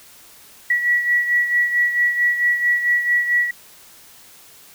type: beating tone pair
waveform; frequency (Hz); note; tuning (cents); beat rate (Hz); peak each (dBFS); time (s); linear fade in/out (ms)
sine; 1935 / 1939.5; B6 / B6; -36 / -32; 4.5; -16 / -23; 0.7-3.51; 5
effects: white hiss -46 dBFS RMS until 4.74 s